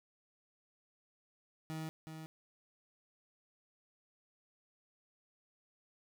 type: tone with echo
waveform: 30% pulse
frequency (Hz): 158.5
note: D#3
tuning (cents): +32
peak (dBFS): -37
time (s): 1.7-1.89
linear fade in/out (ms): 0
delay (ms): 370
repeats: 1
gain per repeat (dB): -6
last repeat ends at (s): 2.26
effects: none